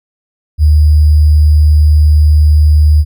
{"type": "tone with sample-and-hold", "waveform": "sine", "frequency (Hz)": 75.7, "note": "D#2", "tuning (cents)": -47, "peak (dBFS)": -3, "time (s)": [0.58, 3.05], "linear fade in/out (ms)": 50, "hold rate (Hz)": 4900, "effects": []}